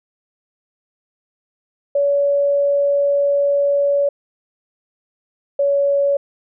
sine tone pair in turn, 567 / 563.1 Hz, C#5 / C#5, +39 / +27 cents, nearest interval unison, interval 12 cents, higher first, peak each -13 dBFS, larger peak neither, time 1.95-4.09 / 5.59-6.17 s, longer first, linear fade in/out 5 ms, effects none

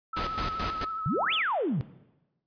sine tone with vibrato, 1300 Hz, E6, 24 cents flat, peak -31 dBFS, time 0.13-1.42 s, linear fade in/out 5 ms, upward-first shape triangle, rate 12 Hz, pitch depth 40 cents each way
pink noise with tremolo, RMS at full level -32 dBFS, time 0.16-0.85 s, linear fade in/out 10 ms, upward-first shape square, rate 4.6 Hz, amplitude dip 70%
sine exponential two-way sweep, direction up then down, 120 to 3600 to 120 Hz, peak -25 dBFS, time 1.06-1.81 s, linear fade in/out 0 ms, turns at 1.34 s
effects noise-tail reverb RT60 1.0 s tail -18 dB re dry + resampled to 11025 Hz

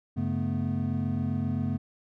triangle tone cluster, 97.6 / 140.9 / 218.9 / 246.5 Hz, G2 / C#3 / A3 / B3, -7 / +29 / -9 / -3 cents, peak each -30 dBFS, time 0.16-1.78 s, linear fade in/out 20 ms, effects none

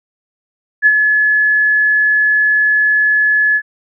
sine tone with ADSR envelope, 1709 Hz, G#6, 49 cents sharp, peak -4 dBFS, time 0.82-3.62 s, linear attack 41 ms, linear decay 50 ms, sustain -5 dB, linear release 63 ms, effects none

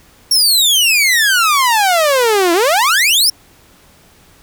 sawtooth exponential two-way sweep, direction down then up, 5588 to 330 to 5588 Hz, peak -6 dBFS, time 0.31-3.3 s, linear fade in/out 5 ms, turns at 2.53 s, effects pink hiss -47 dBFS RMS until 4.42 s

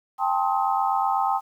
sine chord, A half-diminished seventh, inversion third, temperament just, 792 / 880 / 1056 / 1267.2 Hz, G5 / A5 / C6 / Eb6, +18 / 0 / +16 / +31 cents, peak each -23 / -26 / -28 / -28 dBFS, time 0.18-1.41 s, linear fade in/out 50 ms, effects 9-bit

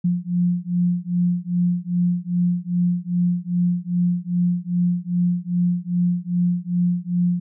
sine beating tone pair, 175.2 / 177.7 Hz, F3 / F3, +6 / +30 cents, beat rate 2.5 Hz, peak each -21 dBFS, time 0.04-7.4 s, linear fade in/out 10 ms, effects none

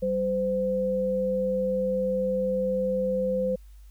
sine tone pair together, 192.53 / 514 Hz, G3 / C5, -31 / -31 cents, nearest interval octave + perfect fourth, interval 1700 cents, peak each -30 / -24 dBFS, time 0.02-3.56 s, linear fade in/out 10 ms, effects added 50 Hz sine -45 dBFS peak until 3.9 s + white hiss -65 dBFS RMS until 3.9 s

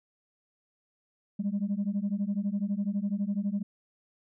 sine beating tone pair, 196 / 208 Hz, G3 / G#3, 0 / +3 cents, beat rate 12 Hz, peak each -29 dBFS, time 1.39-3.63 s, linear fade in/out 10 ms, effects tanh soft clip ceiling -23 dBFS

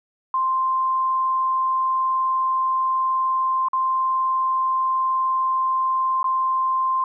sine tone with dropouts, 1046.5 Hz, C6, in tune, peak -18 dBFS, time 0.34-7.04 s, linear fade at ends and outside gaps 2 ms, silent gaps 3.685-3.732 / 6.23-6.242 s, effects none

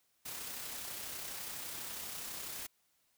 white noise with amplitude modulation, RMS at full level -42 dBFS, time 0.25-2.67 s, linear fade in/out 10 ms, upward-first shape sine, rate 32.1 Hz, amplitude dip 30%, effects white hiss -75 dBFS RMS until 3.17 s

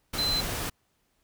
sine tone in noise, 4061 Hz, B7, 48 cents sharp, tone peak -25 dBFS, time 0.18-0.41 s, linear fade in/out 10 ms, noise pink, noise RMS -32 dBFS, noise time 0.13-0.7 s, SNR +4 dB, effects pink hiss -72 dBFS RMS until 1.23 s

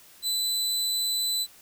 sawtooth tone, 4002 Hz, B7, 22 cents sharp, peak -22 dBFS, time 0.22-1.47 s, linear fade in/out 50 ms, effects white hiss -53 dBFS RMS until 1.61 s

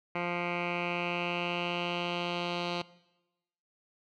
10% pulse tone with low-pass filter sweep, 174.61 Hz, F3, in tune, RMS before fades -33 dBFS, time 0.15-2.82 s, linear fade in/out 5 ms, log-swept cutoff 2100 to 3700 Hz, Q 4, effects noise-tail reverb RT60 1.0 s tail -20 dB re dry

